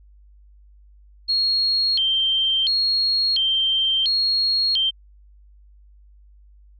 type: tone with vibrato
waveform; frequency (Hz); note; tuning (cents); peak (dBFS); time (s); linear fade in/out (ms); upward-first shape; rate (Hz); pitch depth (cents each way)
sine; 3672; A#7; -27; -17; 1.28-4.91; 20; square; 0.72; 270
effects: added 50 Hz sine -47 dBFS peak until 6.79 s